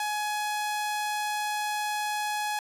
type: tone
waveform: sawtooth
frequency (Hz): 841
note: G#5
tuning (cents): +22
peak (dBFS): -24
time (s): 0-2.59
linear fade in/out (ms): 2
effects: resampled to 32000 Hz